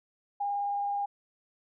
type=tone with vibrato; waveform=sine; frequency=809 Hz; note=G#5; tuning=46 cents flat; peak=-28 dBFS; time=0.4-1.06 s; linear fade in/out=10 ms; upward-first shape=square; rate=19 Hz; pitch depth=8 cents each way; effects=none